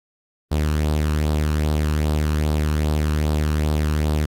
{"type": "tone with flanger", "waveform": "sawtooth", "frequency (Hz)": 76, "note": "D#2", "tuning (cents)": -40, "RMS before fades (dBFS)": -20, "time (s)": [0.51, 4.26], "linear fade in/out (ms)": 10, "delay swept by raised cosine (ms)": [0.22, 0.74], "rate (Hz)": 2.5, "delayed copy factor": 0.5, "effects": ["AAC 64 kbps"]}